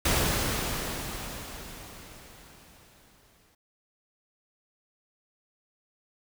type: noise with exponential decay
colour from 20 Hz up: pink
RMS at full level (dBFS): -24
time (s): 0.05-3.55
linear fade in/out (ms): 5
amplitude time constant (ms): 760
effects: none